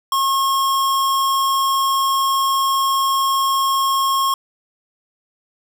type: tone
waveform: square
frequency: 1083 Hz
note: C#6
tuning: 41 cents flat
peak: -16 dBFS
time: 0.12-4.34 s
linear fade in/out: 2 ms
effects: none